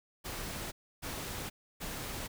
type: noise bursts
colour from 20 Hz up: pink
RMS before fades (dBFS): -40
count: 3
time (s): 0.24-2.28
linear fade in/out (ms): 20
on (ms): 480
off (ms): 300
effects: none